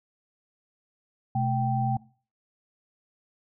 sine tone cluster, 125.3 / 216 / 780 Hz, B2 / A3 / G5, +25 / -32 / -9 cents, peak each -26 / -31 / -27 dBFS, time 1.35-1.97 s, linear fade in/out 5 ms, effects noise-tail reverb RT60 0.4 s tail -20 dB re dry

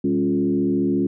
sine tone with frequency modulation, 274.2 Hz, C#4, 19 cents flat, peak -17 dBFS, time 0.04-1.07 s, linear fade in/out 5 ms, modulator 74.5 Hz, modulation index 1.2, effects none

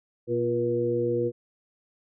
harmonic tone with a mistuned harmonic, 120 Hz, B2, 49 cents flat, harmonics 1 / 2 / 3 / 4, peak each -32 / -34 / -27 / -26 dBFS, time 0.27-1.32 s, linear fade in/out 50 ms, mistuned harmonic 3, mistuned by -36 cents, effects none

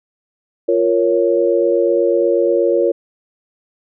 sine chord, Bb minor, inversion second, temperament equal, 349.2 / 466.2 / 554.4 Hz, F4 / Bb4 / Db5, 0 / 0 / 0 cents, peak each -16 dBFS, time 0.68-2.92 s, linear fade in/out 10 ms, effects none

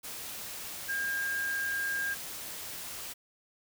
sine tone in noise, 1611 Hz, G6, 47 cents sharp, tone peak -30 dBFS, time 0.88-2.15 s, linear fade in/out 20 ms, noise white, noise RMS -41 dBFS, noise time 0.03-3.14 s, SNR +8 dB, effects none

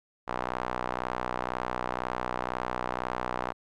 sawtooth tone with band-pass filter, 62 Hz, B1, 7 cents sharp, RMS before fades -33 dBFS, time 0.27-3.53 s, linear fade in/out 20 ms, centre 990 Hz, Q 1.6, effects none

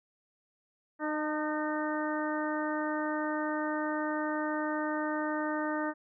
harmonic tone with a mistuned harmonic, 305.4 Hz, D#4, 32 cents flat, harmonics 1 / 2 / 3 / 4 / 5 / 6, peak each -33 / -36 / -38 / -39 / -40 / -41 dBFS, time 0.99-5.94 s, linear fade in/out 50 ms, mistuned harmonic 3, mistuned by -22 cents, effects none

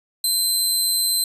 20% pulse tone, 4094 Hz, C8, 38 cents flat, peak -12 dBFS, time 0.24-1.24 s, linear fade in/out 2 ms, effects resampled to 32000 Hz + 9-bit

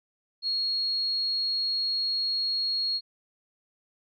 sine tone, 4300 Hz, C8, 47 cents sharp, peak -25 dBFS, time 0.42-3.01 s, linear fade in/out 50 ms, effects none

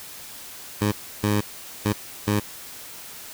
15% pulse tone bursts at uneven times, 103.83 Hz, G#2, in tune, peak -13 dBFS, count 4, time 0.81-0.92 / 1.23-1.41 / 1.85-1.93 / 2.27-2.4 s, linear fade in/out 10 ms, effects white hiss -40 dBFS RMS until 3.33 s

